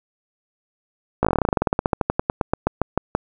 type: slowing click train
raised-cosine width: 1 ms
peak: -3 dBFS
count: 29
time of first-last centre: 1.23-3.15 s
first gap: 17 ms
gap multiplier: 1.09
effects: none